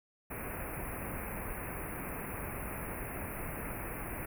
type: band-stop noise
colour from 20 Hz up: pink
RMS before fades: -40 dBFS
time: 0.3-4.26 s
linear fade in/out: 10 ms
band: 2600 to 9700 Hz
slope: 96 dB/octave
effects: none